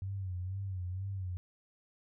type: tone with vibrato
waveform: sine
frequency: 94 Hz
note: F#2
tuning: 28 cents sharp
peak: -35 dBFS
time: 0.02-1.37 s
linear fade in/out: 0 ms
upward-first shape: sine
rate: 2.1 Hz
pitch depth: 83 cents each way
effects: none